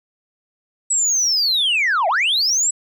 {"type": "linear two-way sweep", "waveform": "sine", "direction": "down then up", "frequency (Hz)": [7902, 622.3, 7902], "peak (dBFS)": -13, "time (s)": [0.9, 2.71], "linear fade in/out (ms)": 10, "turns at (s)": 2.08, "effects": ["tanh soft clip ceiling -13 dBFS"]}